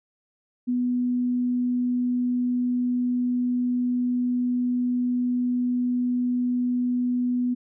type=tone; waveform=sine; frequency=246.9 Hz; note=B3; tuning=in tune; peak=-21 dBFS; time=0.67-7.55 s; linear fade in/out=20 ms; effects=none